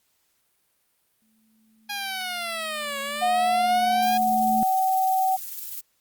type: tone with exponential growth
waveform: sine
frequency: 220.5 Hz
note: A3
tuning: 4 cents sharp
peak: -24 dBFS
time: 1.22-4.63 s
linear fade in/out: 0 ms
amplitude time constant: 740 ms
type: linear two-way sweep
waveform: 10% pulse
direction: down then up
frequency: 823 to 551 to 823 Hz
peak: -20 dBFS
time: 1.89-4.18 s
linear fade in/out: 10 ms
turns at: 3 s
type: tone with pitch glide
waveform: sine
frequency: 722 to 758.3 Hz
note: F#5 to F#5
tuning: -43 to +42 cents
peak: -19 dBFS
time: 3.21-5.37 s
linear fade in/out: 20 ms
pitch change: +85 cents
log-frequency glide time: 3.81-4.68 s
type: noise with tremolo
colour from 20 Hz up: violet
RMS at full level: -33 dBFS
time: 4.02-5.81 s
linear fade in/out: 5 ms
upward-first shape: square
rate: 20 Hz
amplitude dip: 35%
effects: white hiss -69 dBFS RMS until 6 s + Opus 48 kbps